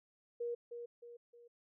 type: tone with echo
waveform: sine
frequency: 474.9 Hz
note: A#4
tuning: 32 cents sharp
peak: -36 dBFS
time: 0.4-0.55 s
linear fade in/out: 10 ms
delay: 310 ms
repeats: 3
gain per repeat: -7 dB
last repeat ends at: 1.48 s
effects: none